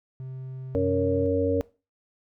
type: tone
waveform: triangle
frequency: 130.6 Hz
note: C3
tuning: 3 cents flat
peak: -32 dBFS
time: 0.2-1.26 s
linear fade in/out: 0 ms
type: harmonic tone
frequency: 93 Hz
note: F#2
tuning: 9 cents sharp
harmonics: 1 / 3 / 5 / 6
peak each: -29 / -27 / -24 / -28 dBFS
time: 0.75-1.61 s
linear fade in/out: 0 ms
effects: noise-tail reverb RT60 0.3 s tail -20 dB re dry